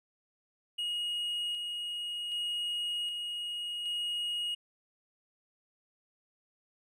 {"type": "tone with tremolo", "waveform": "triangle", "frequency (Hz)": 2881, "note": "F#7", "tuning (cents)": -47, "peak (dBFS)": -30, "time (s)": [0.78, 4.55], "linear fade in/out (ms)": 10, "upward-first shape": "square", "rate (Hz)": 0.65, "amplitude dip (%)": 30, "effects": []}